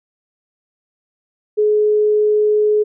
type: tone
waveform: sine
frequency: 422.9 Hz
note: G#4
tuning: 31 cents sharp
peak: -11 dBFS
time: 1.57-2.84 s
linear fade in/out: 20 ms
effects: none